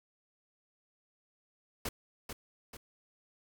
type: noise with echo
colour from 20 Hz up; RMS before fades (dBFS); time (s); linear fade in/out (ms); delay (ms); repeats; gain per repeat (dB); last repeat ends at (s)
pink; -36; 1.85-1.89; 5; 440; 2; -6; 2.77
effects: none